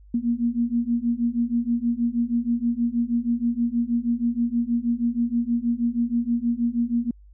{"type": "beating tone pair", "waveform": "sine", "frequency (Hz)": [233.1, 239.4], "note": ["A#3", "A#3"], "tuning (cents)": [0, 46], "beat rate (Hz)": 6.3, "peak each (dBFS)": [-24, -23], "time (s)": [0.14, 7.11], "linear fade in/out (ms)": 5, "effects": ["added 50 Hz sine -46 dBFS peak until 7.33 s"]}